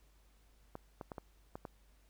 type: clicks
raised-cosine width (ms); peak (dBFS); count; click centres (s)
1; -29; 6; 0.754 / 1.012 / 1.118 / 1.182 / 1.555 / 1.652
effects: added 50 Hz sine -64 dBFS peak until 2.09 s + pink hiss -72 dBFS RMS until 2.09 s